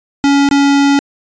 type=tone with dropouts; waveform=square; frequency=281 Hz; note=C#4; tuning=24 cents sharp; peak=-8 dBFS; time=0.24-0.99 s; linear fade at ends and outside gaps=0 ms; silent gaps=0.489-0.512 s; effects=resampled to 16000 Hz